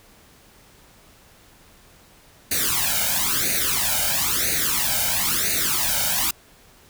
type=noise with flanger; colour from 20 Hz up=white; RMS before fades=-22 dBFS; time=2.51-6.31 s; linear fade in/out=5 ms; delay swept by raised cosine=0.46 to 1.35 ms; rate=1 Hz; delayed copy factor=+0.9; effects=pink hiss -52 dBFS RMS until 6.89 s